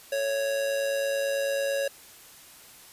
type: tone with amplitude modulation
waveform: square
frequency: 554.4 Hz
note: C#5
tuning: in tune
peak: -24 dBFS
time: 0.12-1.88 s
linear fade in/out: 5 ms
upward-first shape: sine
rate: 109 Hz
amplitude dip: 45%
effects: white hiss -50 dBFS RMS until 2.92 s + resampled to 32000 Hz